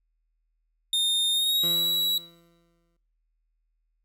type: tone with pitch glide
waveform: 45% pulse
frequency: 3656 to 3896 Hz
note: A#7 to B7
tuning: -34 to -24 cents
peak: -21 dBFS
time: 0.93-2.18 s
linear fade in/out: 2 ms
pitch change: +110 cents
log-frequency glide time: 1.32-1.76 s
type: tone with exponential decay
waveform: 20% pulse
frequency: 169.5 Hz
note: E3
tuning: 49 cents sharp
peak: -29 dBFS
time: 1.63-2.97 s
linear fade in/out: 5 ms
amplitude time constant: 290 ms
effects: noise-tail reverb RT60 0.6 s tail -19 dB re dry + added 40 Hz sine -70 dBFS peak until 4.04 s